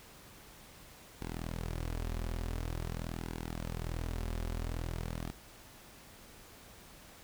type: tone with flanger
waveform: sawtooth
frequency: 41.2 Hz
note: E1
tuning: in tune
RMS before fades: -38 dBFS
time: 1.21-5.32 s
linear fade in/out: 10 ms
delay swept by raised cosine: 1.6 to 6.6 ms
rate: 0.47 Hz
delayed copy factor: -0.6
effects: pink hiss -55 dBFS RMS until 7.23 s